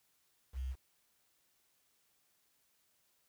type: tone with quantisation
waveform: sine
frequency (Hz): 64.6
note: C2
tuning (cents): -21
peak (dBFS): -36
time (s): 0.53-0.76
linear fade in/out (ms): 50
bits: 10
effects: white hiss -75 dBFS RMS until 3.28 s